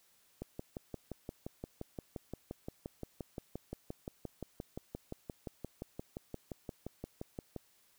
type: click train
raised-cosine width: 2 ms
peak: -27 dBFS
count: 42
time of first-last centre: 0.42-7.563 s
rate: 5.74 Hz
effects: white hiss -69 dBFS RMS until 7.98 s